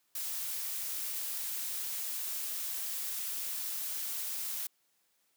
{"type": "noise", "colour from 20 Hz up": "blue", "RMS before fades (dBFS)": -37, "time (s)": [0.15, 4.67], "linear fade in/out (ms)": 5, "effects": ["white hiss -74 dBFS RMS until 5.36 s", "high-pass 150 Hz 12 dB/octave"]}